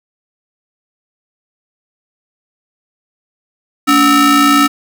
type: ring-modulated tone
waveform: 40% pulse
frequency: 510 Hz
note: C5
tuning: 44 cents flat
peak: -3 dBFS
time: 3.87-4.68 s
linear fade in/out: 20 ms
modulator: 795 Hz
effects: none